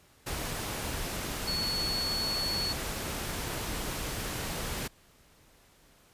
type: tone in noise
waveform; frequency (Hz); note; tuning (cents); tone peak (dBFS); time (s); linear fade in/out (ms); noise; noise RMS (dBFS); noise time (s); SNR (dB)
sine; 4400; C#8; -14; -30; 1.47-2.73; 10; pink; -35; 0.26-4.88; +2
effects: pink hiss -61 dBFS RMS until 6.13 s + resampled to 32000 Hz